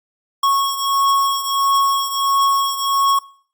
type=beating tone pair; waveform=square; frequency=1101 / 1102.5 Hz; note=C#6 / C#6; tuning=-12 / -10 cents; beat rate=1.5 Hz; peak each=-17 / -22 dBFS; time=0.43-3.19 s; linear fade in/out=5 ms; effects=noise-tail reverb RT60 0.5 s tail -21 dB re dry + Opus 48 kbps